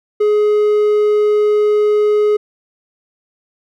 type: tone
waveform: triangle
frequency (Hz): 420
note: G#4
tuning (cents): +19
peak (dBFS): -8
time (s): 0.2-2.37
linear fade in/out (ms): 10
effects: none

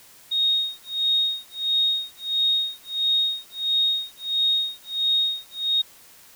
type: tone with tremolo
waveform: sine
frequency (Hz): 3729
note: A#7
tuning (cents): 0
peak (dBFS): -17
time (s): 0.31-5.82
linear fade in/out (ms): 10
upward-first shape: sine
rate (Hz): 1.5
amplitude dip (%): 100
effects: white hiss -50 dBFS RMS until 6.35 s

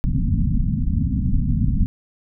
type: low-pass noise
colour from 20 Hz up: pink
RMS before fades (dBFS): -19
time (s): 0.04-1.86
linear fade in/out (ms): 0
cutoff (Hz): 260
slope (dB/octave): 96
effects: none

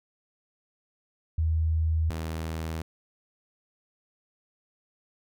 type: tone pair in turn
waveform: sine / sawtooth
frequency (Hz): 80 / 80.35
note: D#2 / E2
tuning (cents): +49 / -44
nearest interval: unison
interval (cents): 7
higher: second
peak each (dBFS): -22 / -27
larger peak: first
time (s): 1.38-2.1 / 2.1-2.82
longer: neither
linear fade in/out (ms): 5
effects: none

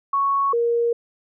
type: tone pair in turn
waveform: sine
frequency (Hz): 1108.7 / 469.9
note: C#6 / A#4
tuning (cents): 0 / +14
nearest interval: octave + minor third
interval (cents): 1486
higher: first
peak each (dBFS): -17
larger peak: neither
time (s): 0.13-0.53 / 0.53-0.93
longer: neither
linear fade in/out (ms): 5
effects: none

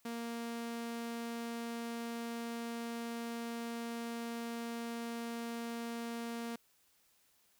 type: tone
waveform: sawtooth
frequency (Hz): 233.1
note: A#3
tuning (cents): 0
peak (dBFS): -35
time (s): 0.05-6.56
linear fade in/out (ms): 5
effects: white hiss -71 dBFS RMS until 7.59 s

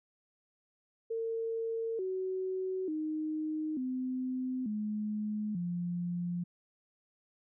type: tone with pitch steps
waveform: sine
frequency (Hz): 453.8 / 375 / 310 / 256.2 / 211.7 / 174.96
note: A#4 / F#4 / D#4 / C4 / G#3 / F3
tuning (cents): -47 / +23 / -6 / -36 / +33 / +3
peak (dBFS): -32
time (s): 1.1-6.44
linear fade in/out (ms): 10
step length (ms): 890
effects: none

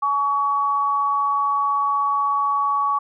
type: tone pair together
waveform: sine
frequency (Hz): 845.8 / 1129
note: G#5 / C#6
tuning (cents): +31 / +31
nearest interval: perfect fourth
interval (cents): 500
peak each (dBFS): -26 / -18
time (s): 0.02-2.99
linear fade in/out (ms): 10
effects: none

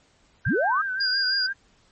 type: tone with vibrato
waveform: sine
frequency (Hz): 1552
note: G6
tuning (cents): -18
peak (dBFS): -25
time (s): 0.45-1.53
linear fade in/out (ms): 5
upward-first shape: sine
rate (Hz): 5.8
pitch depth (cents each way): 60
type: linear sweep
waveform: sine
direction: up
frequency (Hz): 65 to 1318.5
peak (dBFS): -20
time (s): 0.46-0.82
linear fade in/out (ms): 10
type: tone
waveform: sine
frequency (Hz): 4839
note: D#8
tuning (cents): -49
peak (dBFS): -22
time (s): 1-1.47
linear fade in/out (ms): 10
effects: pink hiss -61 dBFS RMS until 1.91 s + MP3 32 kbps

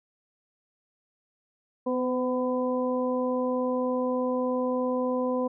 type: harmonic tone with a mistuned harmonic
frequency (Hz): 251.3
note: B3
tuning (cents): +30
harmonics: 1 / 2 / 3 / 4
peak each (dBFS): -28 / -27 / -40 / -34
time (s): 1.86-5.48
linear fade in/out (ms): 10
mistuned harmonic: 2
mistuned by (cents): +19
effects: none

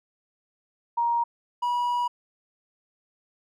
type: tone pair in turn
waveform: sine / triangle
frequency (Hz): 941 / 969.7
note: A#5 / B5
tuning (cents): +16 / -32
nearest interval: minor second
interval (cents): 52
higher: second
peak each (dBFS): -21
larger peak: neither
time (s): 0.97-1.24 / 1.62-2.08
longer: second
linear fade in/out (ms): 10
effects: none

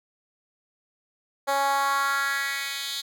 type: tone with high-pass filter sweep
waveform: 10% pulse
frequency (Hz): 277.2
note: C#4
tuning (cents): 0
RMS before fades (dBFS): -26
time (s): 1.47-3.02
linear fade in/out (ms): 20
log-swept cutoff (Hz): 640 to 3600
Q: 2.8
effects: none

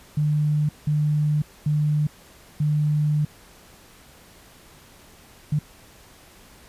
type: tone bursts at uneven times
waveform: sine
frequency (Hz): 150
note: D3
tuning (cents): +37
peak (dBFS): -18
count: 5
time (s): 0.17-0.69 / 0.87-1.42 / 1.66-2.07 / 2.6-3.25 / 5.52-5.59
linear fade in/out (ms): 5
effects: pink hiss -50 dBFS RMS until 6.68 s + resampled to 32000 Hz

